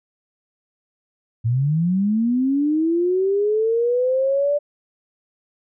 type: linear sweep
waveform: sine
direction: up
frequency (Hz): 110 to 588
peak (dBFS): -16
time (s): 1.44-4.59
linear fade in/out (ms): 20
effects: none